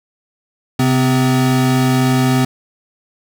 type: tone pair together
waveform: square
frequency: 131.6 / 255 Hz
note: C3 / C4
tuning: +10 / -44 cents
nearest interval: major seventh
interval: 1146 cents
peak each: -15 dBFS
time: 0.79-2.45 s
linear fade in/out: 5 ms
effects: none